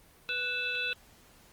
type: harmonic tone with a mistuned harmonic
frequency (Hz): 493.9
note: B4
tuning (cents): 0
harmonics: 1 / 3 / 5 / 7 / 8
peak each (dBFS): -44 / -36 / -32 / -39 / -40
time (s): 0.29-0.93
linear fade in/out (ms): 0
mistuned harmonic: 5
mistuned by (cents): +110
effects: pink hiss -59 dBFS RMS until 1.52 s + Opus 24 kbps